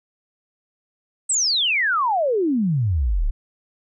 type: exponential sweep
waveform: sine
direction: down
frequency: 8372 to 30.87 Hz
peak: -17 dBFS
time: 1.29-3.31 s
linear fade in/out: 10 ms
effects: none